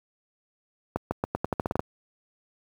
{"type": "accelerating click train", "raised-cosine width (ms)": 1, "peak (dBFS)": -11, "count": 11, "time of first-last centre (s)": [0.96, 1.794], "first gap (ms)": 150, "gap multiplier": 0.86, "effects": ["high-pass 60 Hz 12 dB/octave", "8-bit"]}